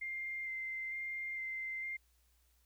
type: tone with vibrato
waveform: sine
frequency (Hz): 2094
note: C7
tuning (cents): +1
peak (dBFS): -38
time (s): 0.01-1.97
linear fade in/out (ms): 10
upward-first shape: square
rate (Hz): 1.1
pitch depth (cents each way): 11
effects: added 60 Hz sine -70 dBFS peak until 2.65 s + white hiss -75 dBFS RMS until 2.65 s